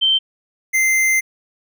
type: tone pair in turn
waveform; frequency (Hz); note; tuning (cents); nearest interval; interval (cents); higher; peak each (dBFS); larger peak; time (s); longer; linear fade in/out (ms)
sine / square; 3116 / 2080; G7 / C7; -11 / -11; perfect fifth; 700; first; -12 / -14; first; 0.01-0.19 / 0.73-1.21; second; 20
effects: none